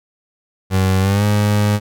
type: tone with pitch glide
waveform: 30% pulse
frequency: 94.8 to 103.98 Hz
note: F#2 to G#2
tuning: +43 to +3 cents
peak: -10 dBFS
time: 0.7-1.8 s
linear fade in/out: 50 ms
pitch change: +160 cents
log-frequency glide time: 1-1.24 s
effects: none